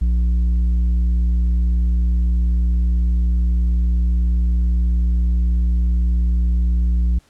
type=tone with tanh clipping; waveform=sine; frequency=59.2 Hz; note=A#1; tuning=27 cents sharp; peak=-15 dBFS; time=0.01-7.19 s; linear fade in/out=10 ms; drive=6 dB; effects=pink hiss -56 dBFS RMS until 7.29 s + low-pass 10000 Hz 12 dB/octave